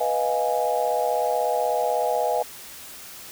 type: chord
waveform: sine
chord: F half-diminished seventh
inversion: second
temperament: equal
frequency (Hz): 493.9 / 622.3 / 698.5 / 830.6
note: Cb5 / Eb5 / F5 / Ab5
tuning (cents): 0 / 0 / 0 / 0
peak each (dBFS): -26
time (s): 0-2.43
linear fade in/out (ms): 10
effects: white hiss -41 dBFS RMS until 3.31 s